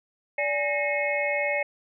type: tone cluster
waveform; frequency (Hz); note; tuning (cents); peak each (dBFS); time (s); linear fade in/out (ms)
sine; 581 / 830 / 1847 / 2169 / 2550; D5 / G#5 / A#6 / C#7 / D#7; -19 / -1 / -16 / -38 / +42; -27 / -34 / -34 / -27 / -35; 0.38-1.63; 5
effects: none